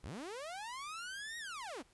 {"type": "linear two-way sweep", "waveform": "sawtooth", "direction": "up then down", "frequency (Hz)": [32.34, 1900, 196.7], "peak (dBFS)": -39, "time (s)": [0.03, 1.83], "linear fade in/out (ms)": 20, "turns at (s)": 1.38, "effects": ["pink hiss -69 dBFS RMS until 1.93 s", "resampled to 24000 Hz"]}